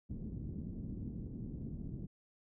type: low-pass noise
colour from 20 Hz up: white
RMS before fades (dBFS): -43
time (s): 0.09-2.07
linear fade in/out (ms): 20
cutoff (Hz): 250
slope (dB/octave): 24
effects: none